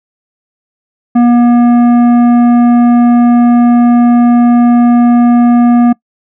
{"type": "tone with tanh clipping", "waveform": "sine", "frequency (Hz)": 239.9, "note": "A#3", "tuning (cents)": 50, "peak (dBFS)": -5, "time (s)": [1.15, 5.93], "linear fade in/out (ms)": 10, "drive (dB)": 11, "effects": ["noise-tail reverb RT60 0.1 s tail -23 dB re dry"]}